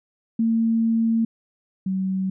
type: tone pair in turn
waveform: sine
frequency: 226.8 / 189.62 Hz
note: A#3 / F#3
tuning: -47 / +43 cents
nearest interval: minor third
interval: 310 cents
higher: first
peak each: -17 / -21 dBFS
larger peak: first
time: 0.39-1.25 / 1.86-2.3 s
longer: first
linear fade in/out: 5 ms
effects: none